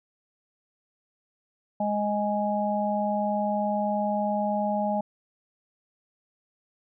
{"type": "harmonic tone", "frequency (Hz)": 207.7, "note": "G#3", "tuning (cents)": 0, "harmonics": [1, 3, 4], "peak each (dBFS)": [-28, -28, -28], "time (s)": [1.8, 5.01], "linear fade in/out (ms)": 5, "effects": []}